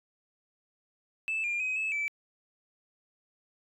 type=tone with pitch steps; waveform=sine; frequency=2629 / 2402 / 2524 / 2600 / 2316 Hz; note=E7 / D7 / D#7 / E7 / D7; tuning=-5 / +38 / +24 / -24 / -25 cents; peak=-27 dBFS; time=1.28-2.08 s; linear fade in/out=0 ms; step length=160 ms; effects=tanh soft clip ceiling -26 dBFS